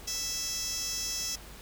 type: tone with high-pass filter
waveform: 15% pulse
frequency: 659.3 Hz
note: E5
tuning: in tune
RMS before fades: -34 dBFS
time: 0.07-1.36 s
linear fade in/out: 10 ms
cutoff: 4900 Hz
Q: 5.4
effects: added 50 Hz sine -49 dBFS peak until 1.61 s + pink hiss -49 dBFS RMS until 1.61 s